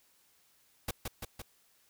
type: noise with echo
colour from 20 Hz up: pink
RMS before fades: -34 dBFS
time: 0.88-0.91 s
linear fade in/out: 5 ms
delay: 170 ms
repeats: 3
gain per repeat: -3 dB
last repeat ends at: 1.42 s
effects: white hiss -68 dBFS RMS until 1.89 s